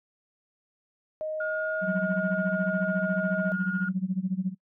sine tone with pitch glide, 622.3 to 631.4 Hz, D#5 to D#5, 0 to +25 cents, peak -29 dBFS, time 1.21-3.52 s, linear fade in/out 0 ms, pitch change +25 cents, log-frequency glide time 1.34-1.76 s
sine tone, 1430 Hz, F6, 41 cents sharp, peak -29 dBFS, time 1.4-3.89 s, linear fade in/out 5 ms
sine tone with tremolo, 187 Hz, F#3, 19 cents sharp, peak -22 dBFS, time 1.81-4.55 s, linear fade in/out 50 ms, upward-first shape sine, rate 14 Hz, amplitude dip 90%
effects noise-tail reverb RT60 0.1 s tail -26 dB re dry + tanh soft clip ceiling -15 dBFS

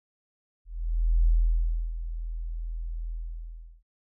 sine tone with ADSR envelope, 41.2 Hz, E1, in tune, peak -17 dBFS, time 0.65-3.83 s, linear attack 610 ms, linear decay 660 ms, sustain -13 dB, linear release 720 ms, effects none

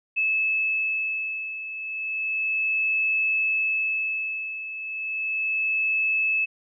sine beating tone pair, 2605 / 2605.33 Hz, E7 / E7, -21 / -21 cents, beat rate 0.33 Hz, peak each -29 / -24 dBFS, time 0.16-6.46 s, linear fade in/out 20 ms, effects none

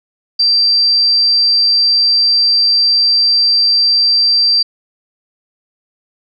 sine tone, 4699 Hz, D8, in tune, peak -8 dBFS, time 0.39-4.63 s, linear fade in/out 10 ms, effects none

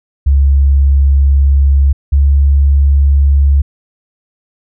sine tone pair in turn, 69.2 / 70 Hz, C#2 / C#2, -2 / +18 cents, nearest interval unison, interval 20 cents, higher second, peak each -5 dBFS, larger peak neither, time 0.26-1.93 / 2.12-3.62 s, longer first, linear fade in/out 10 ms, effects none

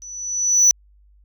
sine tone with level ramp, 5950 Hz, F#8, 9 cents sharp, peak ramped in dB -35 to -6 dBFS, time 0.02-0.71 s, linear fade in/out 0 ms, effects tanh soft clip ceiling -8 dBFS + added 50 Hz sine -50 dBFS peak until 1.24 s

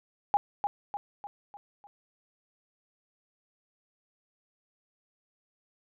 sine tone with echo, 816 Hz, G#5, 31 cents flat, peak -19 dBFS, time 0.34-0.37 s, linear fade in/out 0 ms, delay 300 ms, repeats 5, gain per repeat -6 dB, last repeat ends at 1.87 s, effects none

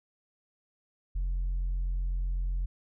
sine tone with tanh clipping, 44 Hz, F1, 14 cents sharp, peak -28 dBFS, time 1.15-2.66 s, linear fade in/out 10 ms, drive 1 dB, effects none

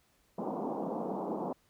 pink band-pass noise, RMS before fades -36 dBFS, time 0.38-1.53 s, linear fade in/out 5 ms, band 180 to 1000 Hz, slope 48 dB/octave, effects pink hiss -70 dBFS RMS until 1.69 s

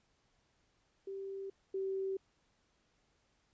sine tone pair in turn, 390 / 385.1 Hz, G4 / G4, -9 / -31 cents, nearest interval unison, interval 22 cents, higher first, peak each -40 / -34 dBFS, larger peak second, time 1.07-1.5 / 1.74-2.17 s, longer neither, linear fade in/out 5 ms, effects pink hiss -75 dBFS RMS until 3.53 s + resampled to 16000 Hz

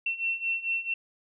sine beating tone pair, 2703 / 2707.5 Hz, E7 / E7, +43 / +46 cents, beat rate 4.5 Hz, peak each -32 / -29 dBFS, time 0.06-0.94 s, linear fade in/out 5 ms, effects none

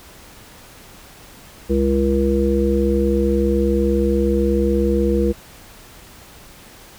harmonic tone, 68.2 Hz, C#2, 28 cents flat, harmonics 1 / 3 / 5 / 7, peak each -20 / -20 / -20 / -20 dBFS, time 1.69-5.33 s, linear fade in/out 20 ms, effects pink hiss -43 dBFS RMS until 6.98 s

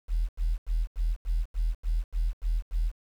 sine tone bursts, 40.68 Hz, E1, 22 cents flat, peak -22 dBFS, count 10, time 0.08-2.918 s, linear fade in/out 50 ms, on 210 ms, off 82 ms, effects tanh soft clip ceiling -19 dBFS + 9-bit

